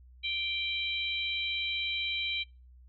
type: harmonic tone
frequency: 784 Hz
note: G5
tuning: in tune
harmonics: 3 / 4 / 5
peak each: -34 / -35 / -36 dBFS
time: 0.23-2.44 s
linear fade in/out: 20 ms
effects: noise-tail reverb RT60 0.3 s tail -26 dB re dry + added 62 Hz sine -52 dBFS peak until 2.88 s